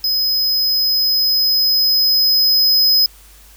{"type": "tone with level ramp", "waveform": "square", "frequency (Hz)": 5060, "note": "D#8", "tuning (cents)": 28, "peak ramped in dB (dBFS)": [-15, -10], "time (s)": [0.04, 3.06], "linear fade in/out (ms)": 2, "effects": ["added 50 Hz sine -44 dBFS peak until 3.56 s", "white hiss -46 dBFS RMS until 3.56 s"]}